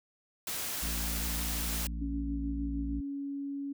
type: noise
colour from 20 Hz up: white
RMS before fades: -36 dBFS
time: 0.47-1.87 s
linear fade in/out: 2 ms
type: harmonic tone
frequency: 57.3 Hz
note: A#1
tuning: 29 cents flat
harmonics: 1 / 3 / 4 / 5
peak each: -34 / -44 / -46 / -48 dBFS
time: 0.82-3.01 s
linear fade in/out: 10 ms
type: tone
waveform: sine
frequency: 280 Hz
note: C#4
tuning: 18 cents sharp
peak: -34 dBFS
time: 2.01-3.73 s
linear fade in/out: 10 ms
effects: none